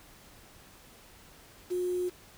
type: tone with quantisation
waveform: sine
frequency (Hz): 360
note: F#4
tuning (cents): -47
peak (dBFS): -28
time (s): 1.7-2.1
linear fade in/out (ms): 20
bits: 8
effects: pink hiss -55 dBFS RMS until 2.37 s